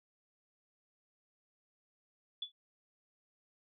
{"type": "tone with exponential decay", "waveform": "sine", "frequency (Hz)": 3443, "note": "A7", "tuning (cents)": -38, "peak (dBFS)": -33, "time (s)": [2.42, 2.52], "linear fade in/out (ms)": 5, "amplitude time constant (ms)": 21, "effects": []}